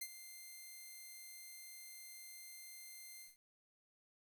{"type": "tone with ADSR envelope", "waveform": "5% pulse", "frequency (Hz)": 2093, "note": "C7", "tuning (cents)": 0, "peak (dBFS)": -30, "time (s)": [0.01, 3.37], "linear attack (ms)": 8, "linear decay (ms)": 53, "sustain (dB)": -12, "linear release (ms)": 160, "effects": ["11-bit"]}